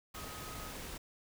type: tone in noise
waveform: sine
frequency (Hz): 1260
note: D#6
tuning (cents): +21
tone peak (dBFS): -51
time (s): 0.14-0.72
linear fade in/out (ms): 10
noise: pink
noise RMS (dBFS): -45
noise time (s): 0.14-0.98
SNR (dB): -9
effects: none

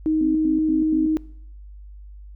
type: tone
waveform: sine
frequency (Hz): 313.2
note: D#4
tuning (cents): +11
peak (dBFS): -17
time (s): 0.06-1.17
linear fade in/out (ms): 0
type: tone bursts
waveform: sine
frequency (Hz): 261.6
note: C4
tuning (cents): 0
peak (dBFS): -23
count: 4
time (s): 0.21-1.064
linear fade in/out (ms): 2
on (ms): 140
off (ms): 98
effects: noise-tail reverb RT60 0.7 s tail -23 dB re dry + added 50 Hz sine -38 dBFS peak until 2.35 s

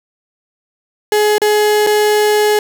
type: tone with dropouts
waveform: 35% pulse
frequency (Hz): 421.3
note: G#4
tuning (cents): +25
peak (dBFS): -8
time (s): 1.12-2.59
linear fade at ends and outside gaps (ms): 2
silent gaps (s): 1.382-1.417 / 1.866-1.87
effects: none

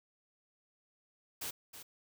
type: noise with echo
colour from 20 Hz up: white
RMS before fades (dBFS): -40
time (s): 1.41-1.51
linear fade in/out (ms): 10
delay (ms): 320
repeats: 1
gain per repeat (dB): -10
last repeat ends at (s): 1.83
effects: none

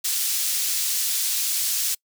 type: high-pass noise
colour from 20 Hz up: pink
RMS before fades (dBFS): -24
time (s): 0.04-1.95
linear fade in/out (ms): 10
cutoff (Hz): 5000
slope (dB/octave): 12
effects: noise-tail reverb RT60 0.1 s tail -25 dB re dry

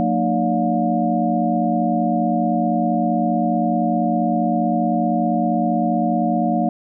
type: tone cluster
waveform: sine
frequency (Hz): 180.1 / 230.1 / 305.5 / 575 / 712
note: F#3 / A#3 / D#4 / D5 / F5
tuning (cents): -46 / -22 / -32 / -37 / +33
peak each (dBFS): -23 / -20 / -24 / -27 / -21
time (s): 0-6.69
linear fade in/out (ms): 0
effects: none

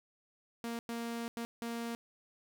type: tone bursts at uneven times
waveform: sawtooth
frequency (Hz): 233.1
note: A#3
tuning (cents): 0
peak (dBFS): -33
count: 4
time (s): 0.64-0.79 / 0.89-1.28 / 1.37-1.45 / 1.62-1.95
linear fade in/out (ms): 0
effects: none

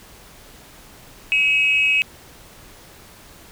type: tone with amplitude modulation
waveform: sine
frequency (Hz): 2559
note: D#7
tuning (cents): +48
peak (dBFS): -10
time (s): 1.32-2.02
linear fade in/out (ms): 0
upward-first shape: sine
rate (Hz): 286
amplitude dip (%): 80
effects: tanh soft clip ceiling -7 dBFS + pink hiss -45 dBFS RMS until 3.51 s

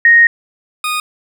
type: tone pair in turn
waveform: sine / 20% pulse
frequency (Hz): 1864.7 / 1237.2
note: A#6 / D#6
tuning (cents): 0 / -10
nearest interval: perfect fifth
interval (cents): 710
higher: first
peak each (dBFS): -4 / -11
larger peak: first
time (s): 0.05-0.27 / 0.84-1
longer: first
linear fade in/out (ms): 2
effects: none

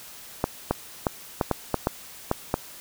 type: clicks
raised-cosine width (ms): 1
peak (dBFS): -7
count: 9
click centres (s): 0.441 / 0.71 / 1.068 / 1.412 / 1.513 / 1.743 / 1.871 / 2.314 / 2.541
effects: white hiss -44 dBFS RMS until 2.8 s

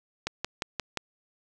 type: click train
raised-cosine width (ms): 0.2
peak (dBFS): -12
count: 5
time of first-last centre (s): 0.27-0.973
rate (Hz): 5.69
effects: none

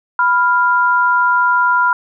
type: tone pair together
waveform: sine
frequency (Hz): 987.8 / 1397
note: B5 / F6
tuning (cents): 0 / 0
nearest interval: tritone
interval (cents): 600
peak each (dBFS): -13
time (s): 0.19-1.93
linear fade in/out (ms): 2
effects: none

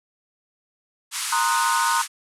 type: band-pass noise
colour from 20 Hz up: white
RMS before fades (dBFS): -28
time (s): 1.11-2.08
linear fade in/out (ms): 50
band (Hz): 950 to 11000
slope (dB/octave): 48
type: chord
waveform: sine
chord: C half-diminished seventh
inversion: third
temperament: equal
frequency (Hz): 932.3 / 1046.5 / 1244.5 / 1480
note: Bb5 / C6 / Eb6 / Gb6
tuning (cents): 0 / 0 / 0 / 0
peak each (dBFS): -23 / -25 / -25 / -26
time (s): 1.32-2.02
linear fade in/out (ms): 5
effects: none

